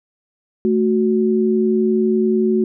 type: tone pair together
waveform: sine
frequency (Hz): 220 / 369.5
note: A3 / F#4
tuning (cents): 0 / -2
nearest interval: major sixth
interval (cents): 898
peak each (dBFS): -16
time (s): 0.65-2.64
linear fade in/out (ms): 0
effects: none